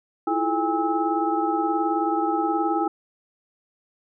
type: tone cluster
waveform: sine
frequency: 326.4 / 345.2 / 428.7 / 810 / 1298 Hz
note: E4 / F4 / A4 / G#5 / E6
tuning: -17 / -20 / -45 / -43 / -27 cents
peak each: -25 / -29 / -32 / -24 / -29 dBFS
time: 0.27-2.88 s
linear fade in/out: 5 ms
effects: none